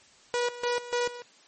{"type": "tone with tremolo", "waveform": "sawtooth", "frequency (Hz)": 484.8, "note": "B4", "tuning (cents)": -32, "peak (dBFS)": -21, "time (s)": [0.34, 1.22], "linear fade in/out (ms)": 0, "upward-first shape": "square", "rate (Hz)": 3.4, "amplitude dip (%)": 80, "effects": ["white hiss -57 dBFS RMS until 1.47 s", "MP3 32 kbps"]}